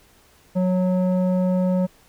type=tone with low-pass filter; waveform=square; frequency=183.5 Hz; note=F#3; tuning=14 cents flat; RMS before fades=-20 dBFS; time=0.55-1.87 s; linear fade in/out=20 ms; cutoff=610 Hz; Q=1.5; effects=pink hiss -55 dBFS RMS until 2.08 s